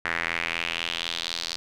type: tone with band-pass filter sweep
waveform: sawtooth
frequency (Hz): 84.1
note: E2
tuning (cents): +35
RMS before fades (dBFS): -30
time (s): 0.05-1.56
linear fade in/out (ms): 0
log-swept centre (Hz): 1800 to 4600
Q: 3.1
effects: none